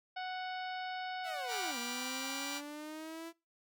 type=harmonic tone; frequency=740 Hz; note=F#5; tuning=in tune; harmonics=1 / 2 / 3 / 4 / 5 / 6 / 7; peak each=-39 / -45 / -49 / -51 / -53 / -55 / -56 dBFS; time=0.16-1.72 s; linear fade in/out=10 ms
type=linear two-way sweep; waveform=sawtooth; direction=down then up; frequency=698.5 to 237.4 to 334.9 Hz; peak=-39 dBFS; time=1.23-3.33 s; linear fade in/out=50 ms; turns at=1.78 s
type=chord; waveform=10% pulse; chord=G dominant seventh; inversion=none; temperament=just; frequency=784 / 980 / 1176 / 1411.2 Hz; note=G5 / B5 / D6 / F6; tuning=0 / -14 / +2 / +18 cents; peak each=-37 dBFS; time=1.47-2.62 s; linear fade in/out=50 ms
effects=noise-tail reverb RT60 0.3 s tail -25 dB re dry